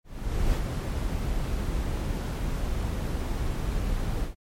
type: noise with ADSR envelope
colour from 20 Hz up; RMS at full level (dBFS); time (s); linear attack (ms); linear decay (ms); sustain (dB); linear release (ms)
brown; -24; 0.04-4.35; 500; 59; -4; 130
effects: MP3 64 kbps